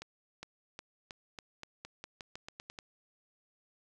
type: accelerating click train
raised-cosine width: 0.2 ms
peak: -26 dBFS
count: 14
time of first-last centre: 0.02-2.788 s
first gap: 410 ms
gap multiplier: 0.88
effects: none